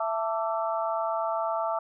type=harmonic tone with a mistuned harmonic; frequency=221.8 Hz; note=A3; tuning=14 cents sharp; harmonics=3 / 4 / 5 / 6; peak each=-29 / -31 / -33 / -35 dBFS; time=0-1.79 s; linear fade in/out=5 ms; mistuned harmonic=5; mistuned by=+82 cents; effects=none